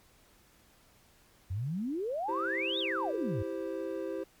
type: exponential two-way sweep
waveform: sine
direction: up then down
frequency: 86.1 to 3819 to 86.1 Hz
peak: -31 dBFS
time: 1.5-3.43 s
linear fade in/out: 10 ms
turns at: 2.79 s
type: chord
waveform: triangle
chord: C major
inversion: first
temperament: equal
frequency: 329.6 / 392 / 523.3 Hz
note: E4 / G4 / C5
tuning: 0 / 0 / 0 cents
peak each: -36 dBFS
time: 2.28-4.24 s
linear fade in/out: 10 ms
effects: pink hiss -63 dBFS RMS until 4.4 s + MP3 96 kbps